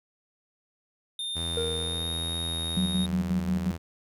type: tone with pitch glide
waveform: square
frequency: 3630 to 3723 Hz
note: A#7 to A#7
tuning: -47 to -3 cents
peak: -31 dBFS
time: 1.19-3.06 s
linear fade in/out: 2 ms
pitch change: +44 cents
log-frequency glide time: 1.75-2.16 s
type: tone with vibrato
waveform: sawtooth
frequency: 83 Hz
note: E2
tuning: 12 cents sharp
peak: -29 dBFS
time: 1.35-3.78 s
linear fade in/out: 20 ms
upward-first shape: triangle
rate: 2.2 Hz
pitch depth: 19 cents each way
type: tone with exponential decay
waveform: triangle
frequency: 466.2 Hz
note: A#4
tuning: in tune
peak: -24 dBFS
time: 1.57-2.49 s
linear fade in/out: 1 ms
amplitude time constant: 200 ms
type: tone with tremolo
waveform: sine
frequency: 185 Hz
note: F#3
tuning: in tune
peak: -23 dBFS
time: 2.77-3.71 s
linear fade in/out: 0 ms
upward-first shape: square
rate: 5.6 Hz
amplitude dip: 55%
effects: none